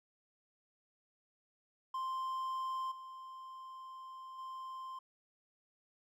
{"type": "tone with level steps", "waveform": "triangle", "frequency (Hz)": 1046.5, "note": "C6", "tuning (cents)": 0, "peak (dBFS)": [-34, -45, -41], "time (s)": [1.94, 4.99], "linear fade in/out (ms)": 5, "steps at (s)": [2.91, 4.38], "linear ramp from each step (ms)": 10, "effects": []}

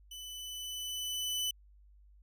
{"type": "tone with level ramp", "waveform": "sawtooth", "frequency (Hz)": 2996, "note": "F#7", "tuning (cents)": 21, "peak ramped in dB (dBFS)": [-41, -28], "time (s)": [0.11, 1.51], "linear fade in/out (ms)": 5, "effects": ["added 50 Hz sine -57 dBFS peak until 2.22 s"]}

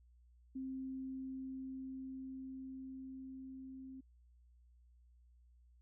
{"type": "tone with level ramp", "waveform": "sine", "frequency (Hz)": 263.4, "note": "C4", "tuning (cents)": 12, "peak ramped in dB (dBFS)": [-40, -48], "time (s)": [0.55, 4.01], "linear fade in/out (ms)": 10, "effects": ["added 60 Hz sine -63 dBFS peak until 5.81 s"]}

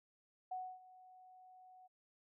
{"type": "tone with ADSR envelope", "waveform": "sine", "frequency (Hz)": 741, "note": "F#5", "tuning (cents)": 2, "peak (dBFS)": -39, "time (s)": [0.51, 1.88], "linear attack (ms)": 9, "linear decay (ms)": 270, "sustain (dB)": -19, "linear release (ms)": 22, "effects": []}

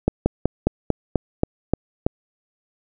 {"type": "slowing click train", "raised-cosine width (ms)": 2, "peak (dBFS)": -3, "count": 9, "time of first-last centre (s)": [0.08, 2.065], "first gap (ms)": 180, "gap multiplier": 1.09, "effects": []}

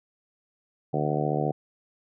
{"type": "harmonic tone", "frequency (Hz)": 74.6, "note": "D2", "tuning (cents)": 28, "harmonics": [2, 3, 4, 5, 6, 7, 8, 9, 10], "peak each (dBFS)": [-28, -35, -33, -33, -32, -34, -36, -34, -32], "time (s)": [0.93, 1.52], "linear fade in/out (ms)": 10, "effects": []}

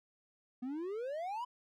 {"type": "exponential sweep", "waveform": "triangle", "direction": "up", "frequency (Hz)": [241.4, 1014], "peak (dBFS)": -35, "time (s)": [0.62, 1.45], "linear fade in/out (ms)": 10, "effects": []}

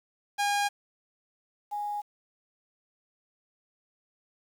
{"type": "tone pair in turn", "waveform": ["sawtooth", "sine"], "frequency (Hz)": [814, 827.3], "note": ["G#5", "G#5"], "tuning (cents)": [-35, -7], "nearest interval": "unison", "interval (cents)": 28, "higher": "second", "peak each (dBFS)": [-21, -30], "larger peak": "first", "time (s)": [[0.38, 0.69], [1.71, 2.02]], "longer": "neither", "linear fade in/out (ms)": 20, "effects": ["low-pass 11000 Hz 12 dB/octave", "9-bit"]}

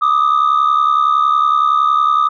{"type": "tone pair together", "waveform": "sine", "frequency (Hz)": [1190, 1260.8], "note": ["D6", "D#6"], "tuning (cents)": [22, 23], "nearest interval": "minor second", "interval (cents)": 101, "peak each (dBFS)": -11, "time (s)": [0.01, 2.29], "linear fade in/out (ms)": 20, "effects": ["tanh soft clip ceiling -7 dBFS"]}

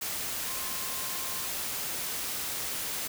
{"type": "tone in noise", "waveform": "sine", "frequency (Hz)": 1058, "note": "C6", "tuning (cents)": 19, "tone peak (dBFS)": -45, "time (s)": [0.45, 1.48], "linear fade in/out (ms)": 10, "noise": "white", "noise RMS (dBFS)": -34, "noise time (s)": [0.01, 3.08], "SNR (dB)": -14, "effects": []}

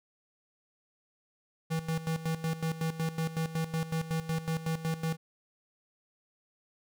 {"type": "tone with tremolo", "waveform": "square", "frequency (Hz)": 161.8, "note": "E3", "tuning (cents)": -32, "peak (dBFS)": -29, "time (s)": [1.7, 5.17], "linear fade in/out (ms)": 20, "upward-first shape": "square", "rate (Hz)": 5.4, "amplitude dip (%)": 75, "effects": []}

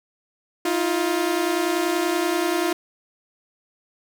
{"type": "tone pair together", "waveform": "sawtooth", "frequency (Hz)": [319.6, 350], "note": ["D#4", "F4"], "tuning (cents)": [47, 4], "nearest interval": "major second", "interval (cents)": 157, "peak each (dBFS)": [-21, -18], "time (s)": [0.65, 2.73], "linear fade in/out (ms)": 5, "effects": []}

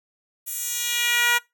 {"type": "tone with high-pass filter sweep", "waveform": "10% pulse", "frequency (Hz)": 478.9, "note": "A#4", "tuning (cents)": 47, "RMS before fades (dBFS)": -23, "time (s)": [0.46, 1.39], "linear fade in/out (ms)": 20, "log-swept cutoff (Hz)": [11000, 1100], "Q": 1.1, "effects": ["noise-tail reverb RT60 0.2 s tail -23 dB re dry"]}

